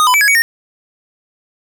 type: tone with pitch steps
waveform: square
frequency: 1238 / 1002 / 2308 / 1669 / 2247 / 1841 Hz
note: D#6 / B5 / D7 / G#6 / C#7 / A#6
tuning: -9 / +25 / -31 / +8 / +23 / -22 cents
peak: -9 dBFS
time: 0-0.42 s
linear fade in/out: 0 ms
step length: 70 ms
effects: 7-bit